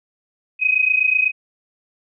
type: tone pair together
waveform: sine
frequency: 2506 / 2534 Hz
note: D#7 / D#7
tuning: +12 / +31 cents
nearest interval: unison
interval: 19 cents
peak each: -17 dBFS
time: 0.59-1.32 s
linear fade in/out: 50 ms
effects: none